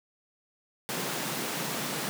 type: high-pass noise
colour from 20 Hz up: pink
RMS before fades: -33 dBFS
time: 0.89-2.09 s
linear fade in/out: 0 ms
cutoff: 130 Hz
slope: 96 dB/octave
effects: none